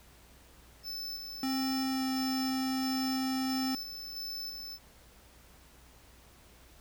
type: tone with tremolo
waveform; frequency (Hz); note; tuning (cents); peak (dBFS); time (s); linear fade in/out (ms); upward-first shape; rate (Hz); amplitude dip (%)
square; 5274; E8; 0; -37; 0.83-4.79; 50; square; 1.5; 35
type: tone with pitch glide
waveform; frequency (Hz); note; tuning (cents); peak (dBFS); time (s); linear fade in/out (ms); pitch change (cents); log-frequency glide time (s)
square; 264.6 to 262.5; C4 to C4; +20 to +6; -31; 1.43-3.75; 2; -14; 1.89-2.06
effects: added 60 Hz sine -60 dBFS peak until 6.8 s + pink hiss -59 dBFS RMS until 6.8 s